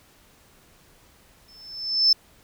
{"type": "tone with exponential growth", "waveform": "sine", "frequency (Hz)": 5274, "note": "E8", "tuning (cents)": 0, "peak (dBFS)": -11, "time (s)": [1.48, 2.13], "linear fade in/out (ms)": 5, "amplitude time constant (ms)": 140, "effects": ["tanh soft clip ceiling -8 dBFS", "pink hiss -56 dBFS RMS until 2.43 s"]}